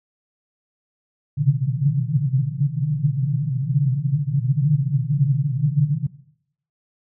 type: band-pass noise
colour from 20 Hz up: pink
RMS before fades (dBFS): -20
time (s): 1.37-6.07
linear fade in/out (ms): 10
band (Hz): 130 to 150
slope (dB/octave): 96
effects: noise-tail reverb RT60 0.7 s tail -17 dB re dry